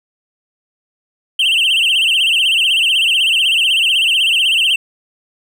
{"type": "tone with vibrato", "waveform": "triangle", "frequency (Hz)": 2913, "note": "F#7", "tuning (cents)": -28, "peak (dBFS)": -9, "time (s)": [1.39, 4.76], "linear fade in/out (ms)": 5, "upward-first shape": "sine", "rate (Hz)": 16, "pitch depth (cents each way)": 160, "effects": []}